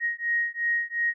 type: beating tone pair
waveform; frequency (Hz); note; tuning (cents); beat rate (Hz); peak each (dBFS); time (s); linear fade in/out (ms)
sine; 1876 / 1878.8; A#6 / A#6; +11 / +13; 2.8; -27; 0-1.14; 50
effects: none